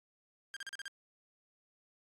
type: tone bursts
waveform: sawtooth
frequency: 1600 Hz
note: G6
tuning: 35 cents sharp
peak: -37 dBFS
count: 6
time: 0.54-0.88 s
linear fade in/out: 0 ms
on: 25 ms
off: 38 ms
effects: low-pass 9000 Hz 12 dB/octave + AAC 48 kbps